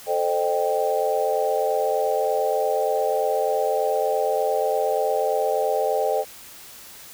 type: chord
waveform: sine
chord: A half-diminished seventh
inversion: none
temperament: equal with one note detuned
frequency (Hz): 440 / 523.3 / 611.9 / 784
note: A4 / C5 / Eb5 / G5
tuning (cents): 0 / 0 / -29 / 0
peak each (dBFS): -25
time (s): 0.06-6.25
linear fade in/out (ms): 50
effects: white hiss -43 dBFS RMS until 7.13 s